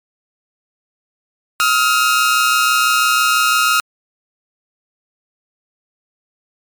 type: tone pair together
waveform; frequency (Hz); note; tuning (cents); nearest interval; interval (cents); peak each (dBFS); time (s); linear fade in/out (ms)
sawtooth; 1270.9 / 1396.9; D#6 / F6; +36 / 0; major second; 164; -11; 1.6-3.8; 0
effects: MP3 96 kbps